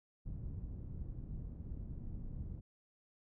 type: low-pass noise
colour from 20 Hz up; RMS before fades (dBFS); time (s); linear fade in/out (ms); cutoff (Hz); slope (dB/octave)
pink; -44; 0.25-2.61; 20; 150; 12
effects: none